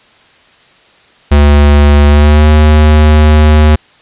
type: tone with pitch glide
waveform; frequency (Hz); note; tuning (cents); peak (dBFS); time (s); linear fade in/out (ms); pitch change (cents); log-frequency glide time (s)
square; 72.7 to 76.27; D2 to D#2; -17 to -34; -3; 1.31-3.76; 10; +83; 2.07-2.48
effects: white hiss -44 dBFS RMS until 4.01 s + resampled to 8000 Hz